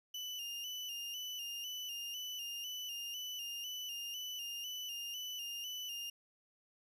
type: tone with vibrato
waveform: 35% pulse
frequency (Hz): 2900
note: F#7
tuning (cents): -35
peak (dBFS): -39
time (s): 0.14-6.1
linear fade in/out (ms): 5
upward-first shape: square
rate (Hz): 2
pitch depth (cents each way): 51
effects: 12-bit